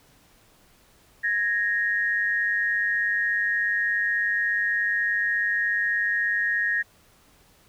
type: tone pair together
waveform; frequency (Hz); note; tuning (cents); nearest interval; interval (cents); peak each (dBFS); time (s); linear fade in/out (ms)
sine; 1661.2 / 1864.6; G#6 / A#6; 0 / 0; major second; 200; -26 / -23; 1.23-6.83; 20
effects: pink hiss -58 dBFS RMS until 7.68 s